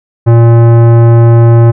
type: tone with tanh clipping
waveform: sine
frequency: 116.54 Hz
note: A#2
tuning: in tune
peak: -3 dBFS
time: 0.26-1.72 s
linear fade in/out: 20 ms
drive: 17 dB
effects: none